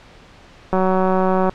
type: click train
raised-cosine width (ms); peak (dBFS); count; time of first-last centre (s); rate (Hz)
1; -5; 144; 0.73-1.495; 187
effects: pink hiss -45 dBFS RMS until 1.54 s + low-pass 4000 Hz 12 dB/octave